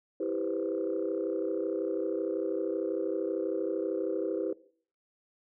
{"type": "chord", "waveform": "sine", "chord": "C major seventh", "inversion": "first", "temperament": "just", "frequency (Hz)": [327, 392.4, 490.5, 523.3], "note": ["E4", "G4", "B4", "C5"], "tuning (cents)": [-14, 2, -12, 0], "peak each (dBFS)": [-33, -33, -35, -36], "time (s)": [0.2, 4.53], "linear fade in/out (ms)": 5, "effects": ["noise-tail reverb RT60 0.5 s tail -19 dB re dry", "tanh soft clip ceiling -21 dBFS"]}